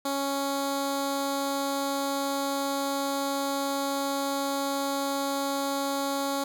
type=tone with notch filter; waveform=10% pulse; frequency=277.2 Hz; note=C#4; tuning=in tune; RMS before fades=-29 dBFS; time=0.05-6.44 s; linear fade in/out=5 ms; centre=1800 Hz; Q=1.4; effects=none